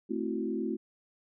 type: chord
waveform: sine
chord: F# half-diminished seventh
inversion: first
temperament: equal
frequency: 220 / 261.6 / 329.6 / 370 Hz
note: A3 / C4 / E4 / F#4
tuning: 0 / 0 / 0 / 0 cents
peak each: -35 / -36 / -35 / -36 dBFS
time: 0.09-0.77 s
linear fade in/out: 20 ms
effects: none